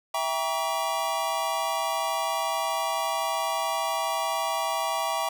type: chord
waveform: square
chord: E diminished seventh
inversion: none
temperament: just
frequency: 659.3 / 791.1 / 949.3 / 1139.2 Hz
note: E5 / G5 / Bb5 / Db6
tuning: 0 / +16 / +31 / +47 cents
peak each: -32 dBFS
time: 0.14-5.29 s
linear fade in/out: 5 ms
effects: none